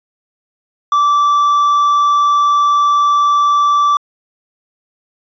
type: tone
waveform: triangle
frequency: 1164 Hz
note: D6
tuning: 16 cents flat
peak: -7 dBFS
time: 0.92-3.97 s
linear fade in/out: 2 ms
effects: resampled to 16000 Hz